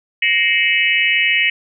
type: tone cluster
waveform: sine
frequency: 1879 / 2119 / 2291 / 2587 / 2941 Hz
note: A#6 / C7 / D7 / E7 / F#7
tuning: +13 / +21 / -44 / -33 / -11 cents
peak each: -19 dBFS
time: 0.22-1.5 s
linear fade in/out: 5 ms
effects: none